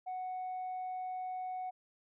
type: tone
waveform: sine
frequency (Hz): 740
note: F#5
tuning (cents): 0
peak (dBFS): -35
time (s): 0.06-1.71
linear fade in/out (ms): 20
effects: tanh soft clip ceiling -35 dBFS